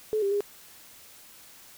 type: tone with pitch steps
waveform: sine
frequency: 431.3 / 397.4 / 407.9 Hz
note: A4 / G4 / G#4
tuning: -35 / +24 / -31 cents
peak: -23 dBFS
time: 0.13-0.406 s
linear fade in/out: 0 ms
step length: 92 ms
effects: white hiss -51 dBFS RMS until 1.77 s